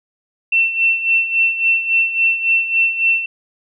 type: tone with tremolo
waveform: sine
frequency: 2694 Hz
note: E7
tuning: 37 cents sharp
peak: -10 dBFS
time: 0.52-3.26 s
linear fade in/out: 5 ms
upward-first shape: sine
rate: 3.6 Hz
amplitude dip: 70%
effects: none